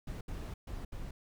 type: noise bursts at uneven times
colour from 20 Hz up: brown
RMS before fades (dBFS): -41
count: 4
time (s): 0.07-0.21 / 0.28-0.54 / 0.67-0.85 / 0.92-1.11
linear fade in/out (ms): 5
effects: none